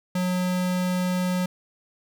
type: tone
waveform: square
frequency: 181.7 Hz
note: F#3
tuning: 31 cents flat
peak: -23 dBFS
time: 0.15-1.46 s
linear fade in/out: 5 ms
effects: none